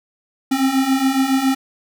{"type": "beating tone pair", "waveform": "square", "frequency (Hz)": [261.6, 268.8], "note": ["C4", "C4"], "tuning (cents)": [0, 47], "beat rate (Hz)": 7.2, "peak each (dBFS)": [-21, -17], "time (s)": [0.51, 1.55], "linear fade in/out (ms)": 10, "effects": []}